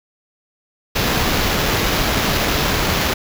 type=noise with sample-and-hold; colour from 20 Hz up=pink; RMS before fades=-18 dBFS; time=0.95-3.14 s; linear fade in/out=10 ms; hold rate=8820 Hz; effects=none